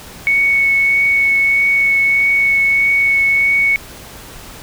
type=tone with vibrato; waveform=sine; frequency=2217 Hz; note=C#7; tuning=in tune; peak=-10 dBFS; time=0.27-3.76 s; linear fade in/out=0 ms; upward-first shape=triangle; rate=1.6 Hz; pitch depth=10 cents each way; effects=pink hiss -35 dBFS RMS until 4.62 s